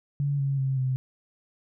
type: tone with pitch steps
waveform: sine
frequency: 142.2 / 137.99 / 133.91 / 129.95 Hz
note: C#3 / C#3 / C3 / C3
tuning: +45 / -8 / +41 / -11 cents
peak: -23 dBFS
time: 0.2-0.96 s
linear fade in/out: 0 ms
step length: 190 ms
effects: none